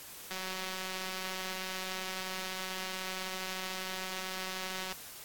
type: click train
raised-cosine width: 0.2 ms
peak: -21 dBFS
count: 864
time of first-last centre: 0.31-4.925 s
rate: 187 Hz
effects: white hiss -48 dBFS RMS until 5.24 s + AAC 64 kbps